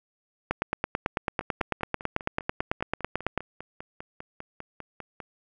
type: two click trains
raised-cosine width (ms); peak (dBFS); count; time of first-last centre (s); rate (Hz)
0.5; -23 / -10; 20 / 27; 1.41-5.202 / 0.51-3.377; 5.01 / 9.07
effects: none